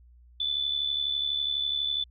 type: tone with amplitude modulation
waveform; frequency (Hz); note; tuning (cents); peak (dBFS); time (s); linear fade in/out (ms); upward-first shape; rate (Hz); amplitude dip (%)
sine; 3495; A7; -12; -23; 0.4-2.04; 5; sine; 72.1; 65
effects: added 60 Hz sine -52 dBFS peak until 2.1 s

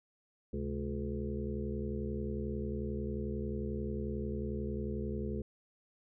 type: harmonic tone with a mistuned harmonic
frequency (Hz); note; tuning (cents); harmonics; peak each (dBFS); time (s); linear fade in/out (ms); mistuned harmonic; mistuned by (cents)
71.2; C#2; +47; 1 / 2 / 3 / 5 / 6 / 7; -39 / -43 / -39 / -43 / -42 / -48; 0.53-5.42; 5; 2; -150
effects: none

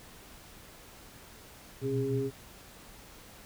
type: tone cluster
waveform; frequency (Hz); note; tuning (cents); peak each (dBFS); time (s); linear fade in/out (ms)
sine; 121.3 / 127.1 / 270.7 / 408.3; B2 / C3 / C#4 / G#4; -31 / -50 / -41 / -29; -37 / -33 / -35 / -31; 1.81-2.31; 50
effects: pink hiss -52 dBFS RMS until 3.45 s

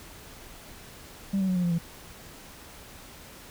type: tone with pitch steps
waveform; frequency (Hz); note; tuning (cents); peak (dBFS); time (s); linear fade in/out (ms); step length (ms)
sine; 196 / 190.09 / 184.36 / 178.8 / 173.41 / 168.18; G3 / F#3 / F#3 / F3 / F3 / E3; 0 / +47 / -6 / +41 / -12 / +35; -21; 1.33-1.786; 10; 76
effects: tanh soft clip ceiling -21 dBFS + pink hiss -47 dBFS RMS until 3.5 s

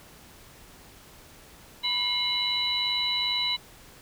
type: harmonic tone with a mistuned harmonic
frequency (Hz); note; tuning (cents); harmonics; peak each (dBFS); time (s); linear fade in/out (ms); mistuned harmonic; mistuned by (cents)
987.8; B5; 0; 1 / 2 / 3 / 4; -36 / -33 / -31 / -26; 1.83-3.57; 20; 2; +140
effects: pink hiss -51 dBFS RMS until 4.01 s

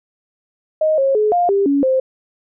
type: tone with pitch steps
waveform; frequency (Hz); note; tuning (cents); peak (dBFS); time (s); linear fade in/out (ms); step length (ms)
sine; 624 / 542 / 425.3 / 704 / 397.2 / 281.3 / 523; D#5 / C#5 / G#4 / F5 / G4 / C#4 / C5; +5 / -39 / +41 / +14 / +23 / +26 / -1; -12; 0.81-2; 5; 170
effects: none

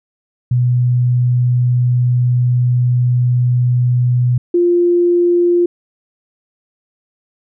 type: tone pair in turn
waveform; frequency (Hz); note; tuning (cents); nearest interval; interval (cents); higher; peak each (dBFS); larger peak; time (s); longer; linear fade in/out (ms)
sine; 123.47 / 349.2; B2 / F4; 0 / 0; octave + tritone; 1800; second; -10 / -9; second; 0.51-4.38 / 4.54-5.66; first; 5
effects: none

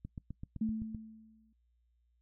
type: click train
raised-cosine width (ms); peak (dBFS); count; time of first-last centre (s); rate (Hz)
5; -30; 8; 0.05-0.947; 7.8
type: tone with exponential decay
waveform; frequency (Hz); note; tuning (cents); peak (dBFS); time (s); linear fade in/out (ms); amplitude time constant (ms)
sine; 220; A3; 0; -28; 0.61-1.53; 5; 200
effects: noise-tail reverb RT60 0.1 s tail -22 dB re dry + added 59 Hz sine -70 dBFS peak until 2.21 s

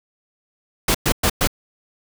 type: noise bursts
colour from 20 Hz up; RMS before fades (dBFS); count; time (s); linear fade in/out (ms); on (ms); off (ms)
pink; -17; 4; 0.88-1.474; 5; 66; 110
effects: none

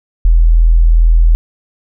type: tone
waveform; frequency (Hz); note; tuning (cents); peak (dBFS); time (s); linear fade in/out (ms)
sine; 41.2; E1; 0; -4; 0.25-1.35; 0
effects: none

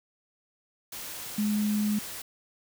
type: tone in noise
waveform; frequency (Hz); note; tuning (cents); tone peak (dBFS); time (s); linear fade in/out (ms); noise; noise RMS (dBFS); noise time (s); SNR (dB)
sine; 210; G#3; +19; -24; 1.38-1.99; 5; white; -39; 0.92-2.22; +12
effects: none

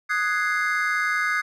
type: chord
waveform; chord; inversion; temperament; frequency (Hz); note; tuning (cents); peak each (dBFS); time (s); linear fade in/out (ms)
triangle; Ab dominant seventh; second; equal with one note detuned; 1244.5 / 1486 / 1661.2 / 2093; Eb6 / Gb6 / Ab6 / C7; 0 / +7 / 0 / 0; -25; 0.09-1.42; 20
effects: none

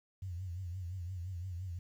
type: tone with vibrato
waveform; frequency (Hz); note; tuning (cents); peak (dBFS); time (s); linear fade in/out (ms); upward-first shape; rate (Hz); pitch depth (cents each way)
sine; 90.2; F#2; -44; -38; 0.22-1.79; 5; triangle; 5.8; 130
effects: 11-bit

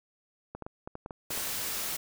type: clicks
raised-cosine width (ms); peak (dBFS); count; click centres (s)
1; -25; 9; 0.55 / 0.623 / 0.665 / 0.875 / 0.954 / 1.061 / 1.108 / 1.306 / 1.376
type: noise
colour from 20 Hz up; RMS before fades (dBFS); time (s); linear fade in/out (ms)
white; -34; 1.3-1.97; 10
effects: none

